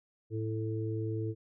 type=harmonic tone; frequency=110 Hz; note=A2; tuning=in tune; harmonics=1 / 3 / 4; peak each=-33 / -38 / -39 dBFS; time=0.3-1.35 s; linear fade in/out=50 ms; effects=none